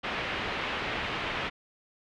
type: low-pass noise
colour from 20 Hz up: white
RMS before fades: -33 dBFS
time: 0.03-1.5 s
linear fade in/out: 20 ms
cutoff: 2900 Hz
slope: 24 dB/octave
effects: none